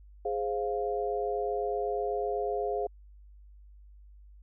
sine chord, F minor, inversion first, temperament equal, 415.3 / 523.3 / 698.5 Hz, Ab4 / C5 / F5, 0 / 0 / 0 cents, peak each -31 / -35 / -33 dBFS, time 0.25-2.87 s, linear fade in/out 5 ms, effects added 50 Hz sine -50 dBFS peak until 4.42 s

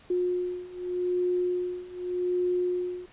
sine beating tone pair, 358.6 / 359.44 Hz, F4 / F4, +46 / +50 cents, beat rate 0.84 Hz, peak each -30 / -28 dBFS, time 0.1-3.06 s, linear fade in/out 5 ms, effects pink hiss -55 dBFS RMS until 3.12 s + resampled to 8000 Hz

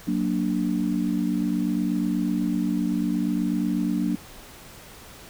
sine chord, Gb augmented, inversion none, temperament equal, 185 / 233.1 / 293.7 Hz, Gb3 / Bb3 / D4, 0 / 0 / 0 cents, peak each -26 dBFS, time 0.07-4.16 s, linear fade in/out 10 ms, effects pink hiss -45 dBFS RMS until 5.29 s

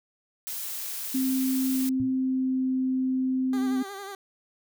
blue noise, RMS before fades -34 dBFS, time 0.47-1.89 s, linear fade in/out 0 ms
sine tone with pitch glide, 262 to 259.6 Hz, C4 to C4, +2 to -13 cents, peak -23 dBFS, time 1.14-3.83 s, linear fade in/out 10 ms, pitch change -15 cents, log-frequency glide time 1.66-2.71 s
sine tone with exponential decay, 116.54 Hz, A#2, in tune, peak -29 dBFS, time 2-2.18 s, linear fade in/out 0 ms, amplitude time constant 38 ms
15% pulse tone with vibrato, 395.9 Hz, G4, 17 cents sharp, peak -30 dBFS, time 3.53-4.15 s, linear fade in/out 2 ms, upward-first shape sine, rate 11 Hz, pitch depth 49 cents each way
effects none

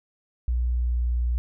sine tone with pitch glide, 60.6 to 60.11 Hz, B1 to B1, -32 to -46 cents, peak -21 dBFS, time 0.48-1.38 s, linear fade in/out 0 ms, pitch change -14 cents, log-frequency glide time 0.72-0.96 s, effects none

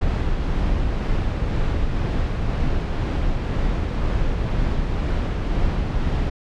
brown noise with tremolo, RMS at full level -20 dBFS, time 0.01-6.3 s, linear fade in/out 10 ms, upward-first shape triangle, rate 2 Hz, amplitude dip 25%, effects low-pass 4000 Hz 12 dB/octave

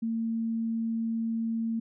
sine tone, 226.9 Hz, A#3, 47 cents flat, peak -27 dBFS, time 0.02-1.8 s, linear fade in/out 10 ms, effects none

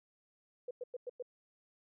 sine tone bursts, 493.9 Hz, B4, in tune, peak -38 dBFS, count 5, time 0.68-1.225 s, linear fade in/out 5 ms, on 29 ms, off 100 ms, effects none

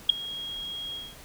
sine tone with ADSR envelope, 3277 Hz, G#7, 24 cents flat, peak -10 dBFS, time 0.09-1.16 s, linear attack 8 ms, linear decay 5 ms, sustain -23 dB, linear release 220 ms, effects pink hiss -48 dBFS RMS until 1.24 s

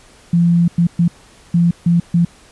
sine tone bursts at uneven times, 171.3 Hz, F3, 33 cents flat, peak -9 dBFS, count 6, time 0.33-0.68 / 0.78-0.87 / 0.99-1.08 / 1.54-1.71 / 1.86-2 / 2.14-2.25 s, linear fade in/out 5 ms, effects pink hiss -46 dBFS RMS until 2.51 s + resampled to 24000 Hz

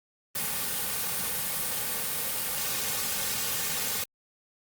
white noise with comb filter, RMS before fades -30 dBFS, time 0.35-4.04 s, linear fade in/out 5 ms, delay 3 ms, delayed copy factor -0.65, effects Opus 32 kbps

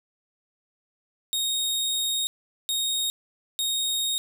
sawtooth tone bursts at uneven times, 3729 Hz, A#7, in tune, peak -21 dBFS, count 3, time 1.33-2.27 / 2.69-3.1 / 3.59-4.18 s, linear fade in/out 0 ms, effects none

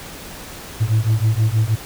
sine beating tone pair, 107.1 / 113.4 Hz, A2 / A#2, -46 / -47 cents, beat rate 6.3 Hz, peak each -15 dBFS, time 0.8-1.76 s, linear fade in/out 20 ms, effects tanh soft clip ceiling -11 dBFS + pink hiss -35 dBFS RMS until 1.85 s

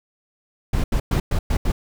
brown noise bursts at uneven times, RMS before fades -19 dBFS, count 6, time 0.73-0.84 / 0.92-1 / 1.11-1.2 / 1.31-1.39 / 1.5-1.57 / 1.65-1.72 s, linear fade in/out 5 ms, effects none

